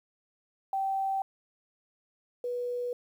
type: tone pair in turn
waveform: sine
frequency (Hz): 776 / 488.8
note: G5 / B4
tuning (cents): -18 / -18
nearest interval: minor sixth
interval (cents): 800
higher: first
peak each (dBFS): -27 / -30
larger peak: first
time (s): 0.73-1.22 / 2.44-2.93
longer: neither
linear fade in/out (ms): 2
effects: 10-bit